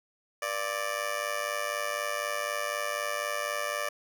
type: tone with amplitude modulation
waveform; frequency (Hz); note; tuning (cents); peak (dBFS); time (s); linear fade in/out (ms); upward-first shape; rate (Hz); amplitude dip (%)
15% pulse; 587.3; D5; 0; -20; 0.42-3.89; 5; sine; 104; 80
effects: none